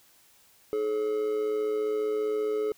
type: tone with amplitude modulation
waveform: triangle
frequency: 426.9 Hz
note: G#4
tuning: 48 cents sharp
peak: -21 dBFS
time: 0.73-2.72 s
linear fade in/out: 0 ms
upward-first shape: sine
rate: 115 Hz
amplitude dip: 55%
effects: white hiss -60 dBFS RMS until 2.77 s